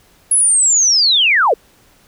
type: linear sweep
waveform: sine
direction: down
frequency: 10610 to 390 Hz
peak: -9 dBFS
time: 0.31-1.54 s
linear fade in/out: 5 ms
effects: pink hiss -51 dBFS RMS until 2.07 s